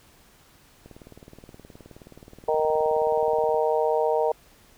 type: click train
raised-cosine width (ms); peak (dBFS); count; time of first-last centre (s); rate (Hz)
2; -31; 52; 0.86-3.544; 19
type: harmonic tone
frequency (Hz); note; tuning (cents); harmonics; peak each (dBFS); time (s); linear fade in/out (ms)
155.4; D#3; -2; 3 / 4 / 5 / 6; -23 / -25 / -28 / -29; 2.48-4.32; 5
effects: pink hiss -56 dBFS RMS until 4.77 s